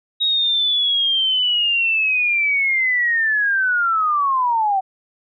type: linear sweep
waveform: sine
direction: down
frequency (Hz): 3800 to 750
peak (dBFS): -15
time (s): 0.2-4.81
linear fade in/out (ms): 20
effects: none